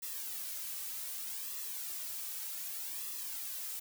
blue noise with flanger, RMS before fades -41 dBFS, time 0.02-3.8 s, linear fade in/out 10 ms, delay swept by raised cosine 1.3 to 2.9 ms, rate 0.65 Hz, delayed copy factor -0.75, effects none

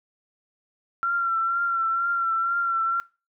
sine tone with vibrato, 1364 Hz, F6, 41 cents flat, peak -21 dBFS, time 1.03-3 s, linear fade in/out 0 ms, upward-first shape triangle, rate 2.1 Hz, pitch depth 39 cents each way, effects noise-tail reverb RT60 0.3 s tail -21 dB re dry

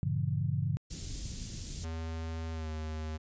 sine chord, G diminished seventh, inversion none, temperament just, 98 / 117.6 / 141.12 / 169.34 Hz, G2 / Bb2 / Db3 / Fb3, 0 / +16 / +31 / +47 cents, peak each -34 / -35 / -32 / -37 dBFS, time 0.03-0.77 s, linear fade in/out 0 ms
pink band-stop noise, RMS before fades -39 dBFS, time 0.9-1.85 s, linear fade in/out 10 ms, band 180 to 5800 Hz, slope 12 dB/octave
square tone with pitch glide, 81.2 to 78.3 Hz, E2 to D#2, -26 to +11 cents, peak -36 dBFS, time 1.83-3.18 s, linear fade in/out 20 ms, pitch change -63 cents, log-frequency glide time 2.52-2.69 s
effects resampled to 16000 Hz

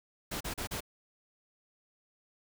pink noise bursts, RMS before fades -37 dBFS, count 4, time 0.31-0.806 s, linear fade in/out 10 ms, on 97 ms, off 36 ms, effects none

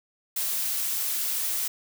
blue noise, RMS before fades -28 dBFS, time 0.36-1.68 s, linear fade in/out 5 ms, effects none

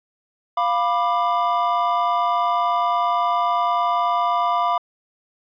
triangle chord, B diminished, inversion second, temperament equal with one note detuned, 698.5 / 987.8 / 1186.9 Hz, F5 / B5 / D6, 0 / 0 / +18 cents, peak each -20 dBFS, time 0.57-4.78 s, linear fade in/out 5 ms, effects resampled to 11025 Hz

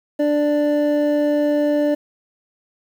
triangle tone pair together, 294.5 / 589 Hz, D4 / D5, +5 / +5 cents, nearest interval octave, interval 1200 cents, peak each -16 dBFS, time 0.19-1.95 s, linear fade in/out 10 ms, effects 8-bit

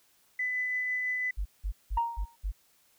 sine tone with tremolo, 2002 Hz, B6, 23 cents sharp, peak -27 dBFS, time 0.39-1.31 s, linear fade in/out 5 ms, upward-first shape triangle, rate 6 Hz, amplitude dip 25%
sine tone bursts, 49 Hz, G1, in tune, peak -28 dBFS, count 5, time 1.37-2.52 s, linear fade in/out 20 ms, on 86 ms, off 180 ms
sine tone with exponential decay, 932.3 Hz, A#5, in tune, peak -21 dBFS, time 1.97-2.36 s, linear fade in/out 5 ms, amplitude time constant 84 ms
effects tanh soft clip ceiling -19 dBFS + white hiss -66 dBFS RMS until 2.98 s

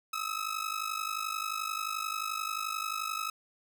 sawtooth ring-modulated tone, 1285 Hz, E6, 45 cents flat, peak -26 dBFS, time 0.13-3.3 s, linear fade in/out 2 ms, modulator 25.7 Hz, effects none

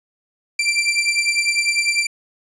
sawtooth beating tone pair, 2349 / 2359 Hz, D7 / D7, 0 / +7 cents, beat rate 10 Hz, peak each -16 / -16 dBFS, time 0.59-2.07 s, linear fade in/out 5 ms, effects resampled to 22050 Hz

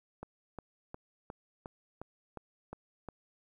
click train, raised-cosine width 1 ms, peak -28 dBFS, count 9, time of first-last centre 0.23-3.087 s, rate 2.8 Hz, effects 11-bit

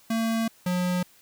square tone pair in turn, 226.1 / 179.84 Hz, A3 / F#3, +47 / -49 cents, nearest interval major third, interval 396 cents, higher first, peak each -24 dBFS, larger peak neither, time 0.1-0.48 / 0.66-1.03 s, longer first, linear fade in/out 5 ms, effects white hiss -57 dBFS RMS until 1.21 s

